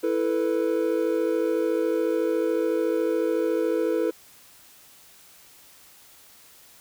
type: chord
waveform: triangle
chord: E suspended fourth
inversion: none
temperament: equal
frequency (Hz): 329.6 / 440 / 493.9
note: E4 / A4 / B4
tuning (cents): 0 / 0 / 0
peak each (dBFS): -24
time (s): 0.03-4.11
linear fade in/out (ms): 10
effects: white hiss -52 dBFS RMS until 6.8 s